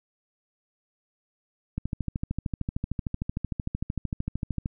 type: click train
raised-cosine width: 5 ms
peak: -16 dBFS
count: 39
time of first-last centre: 1.78-4.659 s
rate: 13.2 Hz
effects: none